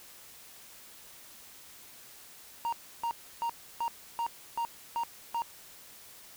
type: tone bursts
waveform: triangle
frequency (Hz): 932.3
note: A#5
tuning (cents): 0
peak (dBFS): -27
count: 8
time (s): 2.65-5.42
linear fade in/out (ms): 0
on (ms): 75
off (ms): 310
effects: white hiss -52 dBFS RMS until 6.36 s